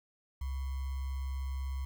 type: tone with sample-and-hold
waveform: sine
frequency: 66.9 Hz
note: C2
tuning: 39 cents sharp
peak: -33 dBFS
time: 0.41-1.85 s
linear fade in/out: 5 ms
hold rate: 1050 Hz
effects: none